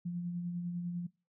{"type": "tone with tremolo", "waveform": "sine", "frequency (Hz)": 174.61, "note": "F3", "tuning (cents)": 0, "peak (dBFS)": -33, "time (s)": [0.05, 1.07], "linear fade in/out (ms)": 10, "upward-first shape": "sine", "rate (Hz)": 10, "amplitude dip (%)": 35, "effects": ["noise-tail reverb RT60 0.3 s tail -23 dB re dry"]}